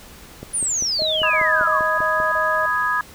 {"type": "click train", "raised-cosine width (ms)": 2, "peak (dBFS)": -19, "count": 10, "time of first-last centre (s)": [0.43, 2.202], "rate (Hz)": 5.08}
{"type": "exponential sweep", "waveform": "sine", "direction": "down", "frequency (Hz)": [9956, 1046.5], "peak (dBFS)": -19, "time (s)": [0.53, 1.8], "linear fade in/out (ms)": 20}
{"type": "tone bursts", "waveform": "sine", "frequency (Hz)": 627, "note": "D#5", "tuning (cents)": 13, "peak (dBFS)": -23, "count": 5, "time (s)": [0.99, 2.66], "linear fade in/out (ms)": 5, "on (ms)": 310, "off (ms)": 30}
{"type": "chord", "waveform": "sine", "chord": "G# minor", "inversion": "first", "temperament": "just", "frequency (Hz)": [996.7, 1245.9, 1661.2], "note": ["B5", "D#6", "G#6"], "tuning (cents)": [16, 2, 0], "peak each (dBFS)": [-24, -22, -21], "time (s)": [1.23, 3.01], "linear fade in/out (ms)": 2}
{"effects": ["pink hiss -43 dBFS RMS until 3.14 s"]}